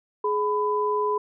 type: tone pair together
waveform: sine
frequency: 419.6 / 1000 Hz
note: G#4 / B5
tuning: +18 / +21 cents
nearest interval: octave + minor third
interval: 1503 cents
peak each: -24 dBFS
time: 0.24-1.18 s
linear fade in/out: 5 ms
effects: none